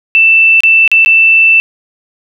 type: tone with dropouts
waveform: sine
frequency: 2661 Hz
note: E7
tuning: 16 cents sharp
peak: -3 dBFS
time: 0.15-1.6 s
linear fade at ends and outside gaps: 0 ms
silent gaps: 0.605-0.635 / 0.877-0.916 / 1.048-1.06 s
effects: none